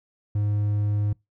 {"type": "tone", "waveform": "triangle", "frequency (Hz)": 103.7, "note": "G#2", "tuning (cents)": -2, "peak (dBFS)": -19, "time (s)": [0.35, 1.13], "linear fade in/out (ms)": 5, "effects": ["noise-tail reverb RT60 0.2 s tail -25 dB re dry"]}